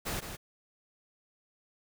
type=noise with echo; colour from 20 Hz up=pink; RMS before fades=-35 dBFS; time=0.05-0.21 s; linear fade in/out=20 ms; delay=160 ms; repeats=1; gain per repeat=-7 dB; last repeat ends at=0.37 s; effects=none